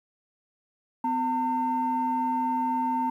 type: tone pair together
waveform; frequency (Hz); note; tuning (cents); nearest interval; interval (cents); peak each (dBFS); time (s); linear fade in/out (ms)
sine; 254.2 / 906; C4 / A#5; -50 / -50; octave + minor seventh; 2200; -28 / -24; 1.04-3.1; 5
effects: tanh soft clip ceiling -18 dBFS + 10-bit